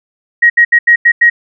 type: tone bursts at uneven times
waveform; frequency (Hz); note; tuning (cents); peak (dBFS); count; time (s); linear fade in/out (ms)
sine; 1891; A#6; +24; -3; 6; 0.42-0.5 / 0.57-0.65 / 0.72-0.79 / 0.87-0.96 / 1.05-1.12 / 1.21-1.3; 10
effects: none